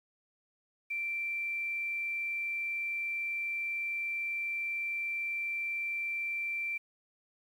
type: tone with quantisation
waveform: sine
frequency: 2349 Hz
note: D7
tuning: in tune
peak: -32 dBFS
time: 0.9-6.78 s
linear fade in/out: 10 ms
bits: 10
effects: none